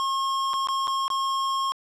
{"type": "tone with dropouts", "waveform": "square", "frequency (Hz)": 1079, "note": "C#6", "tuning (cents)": -47, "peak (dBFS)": -24, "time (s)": [0, 1.72], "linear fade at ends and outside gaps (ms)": 0, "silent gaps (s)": [[0.534, 0.539], [0.672, 0.686], [0.872, 0.879], [1.08, 1.102]], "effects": ["low-pass 7000 Hz 12 dB/octave"]}